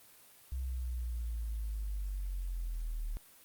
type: linear sweep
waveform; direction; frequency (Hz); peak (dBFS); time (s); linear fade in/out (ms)
sine; down; 65.41 to 36.71; -34; 0.52-3.17; 0
effects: white hiss -59 dBFS RMS until 3.44 s + Opus 32 kbps